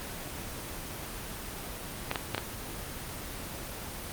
clicks, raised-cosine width 0.3 ms, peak -12 dBFS, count 4, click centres 2.114 / 2.158 / 2.347 / 2.38 s, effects pink hiss -39 dBFS RMS until 4.12 s + Opus 24 kbps

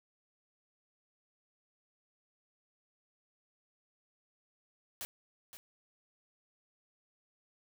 white noise with echo, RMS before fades -41 dBFS, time 5.01-5.05 s, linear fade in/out 0 ms, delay 520 ms, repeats 1, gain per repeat -10 dB, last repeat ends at 5.57 s, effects none

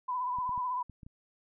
sine tone with vibrato, 998 Hz, B5, 18 cents sharp, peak -30 dBFS, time 0.08-0.83 s, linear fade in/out 10 ms, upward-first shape triangle, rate 16 Hz, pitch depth 48 cents each way
clicks, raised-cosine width 5 ms, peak -36 dBFS, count 6, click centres 0.386 / 0.493 / 0.578 / 0.897 / 1.032 / 1.065 s
effects none

